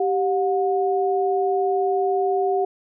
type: tone pair together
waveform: sine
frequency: 390 / 724 Hz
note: G4 / F#5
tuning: -9 / -38 cents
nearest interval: major seventh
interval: 1071 cents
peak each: -20 / -22 dBFS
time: 0-2.65 s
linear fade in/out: 5 ms
effects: none